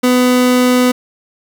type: tone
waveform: 30% pulse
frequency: 250 Hz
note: B3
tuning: 21 cents sharp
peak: -6 dBFS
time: 0.03-0.92 s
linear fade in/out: 10 ms
effects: none